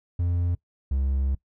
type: tone pair in turn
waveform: triangle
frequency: 87.31 / 67.43 Hz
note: F2 / C#2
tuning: 0 / -47 cents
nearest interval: major third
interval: 447 cents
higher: first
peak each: -20 dBFS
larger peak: neither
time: 0.19-0.55 / 0.91-1.35 s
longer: second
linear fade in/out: 5 ms
effects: noise-tail reverb RT60 0.1 s tail -20 dB re dry